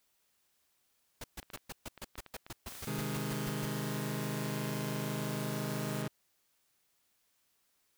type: noise bursts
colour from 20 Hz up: pink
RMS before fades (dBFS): -42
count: 16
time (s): 1.21-3.656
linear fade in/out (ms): 5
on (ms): 31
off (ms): 130
type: clicks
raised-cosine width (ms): 0.3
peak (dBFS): -33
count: 12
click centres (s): 1.429 / 1.502 / 1.574 / 1.977 / 2.155 / 2.263 / 2.366 / 2.465 / 2.722 / 2.752 / 3.965 / 4.456
type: noise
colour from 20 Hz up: white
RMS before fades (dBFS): -48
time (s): 2.68-6.02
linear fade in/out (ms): 0
type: chord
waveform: sawtooth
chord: Ab major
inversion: first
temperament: just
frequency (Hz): 129.78 / 155.74 / 207.7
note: C3 / Eb3 / Ab3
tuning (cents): -14 / +2 / 0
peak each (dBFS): -35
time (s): 2.87-6.08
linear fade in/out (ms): 5
effects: white hiss -75 dBFS RMS until 7.97 s